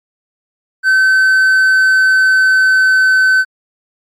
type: tone with pitch glide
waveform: triangle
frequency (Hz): 1534 to 1524.3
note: G6 to G6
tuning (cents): -38 to -49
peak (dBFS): -5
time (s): 0.83-3.45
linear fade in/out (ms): 50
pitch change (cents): -11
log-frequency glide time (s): 1-3.18
effects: MP3 64 kbps